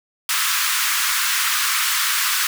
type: high-pass noise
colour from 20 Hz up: pink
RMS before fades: -20 dBFS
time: 0.29-2.47 s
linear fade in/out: 2 ms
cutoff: 1100 Hz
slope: 48 dB/octave
effects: none